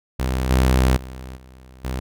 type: tone with level steps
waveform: sawtooth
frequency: 64.2 Hz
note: C2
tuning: 32 cents flat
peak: -16 / -10 / -29 / -39 / -20 dBFS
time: 0.19-2 s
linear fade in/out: 10 ms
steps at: 0.5 / 0.96 / 1.36 / 1.84 s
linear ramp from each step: 10 ms
effects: none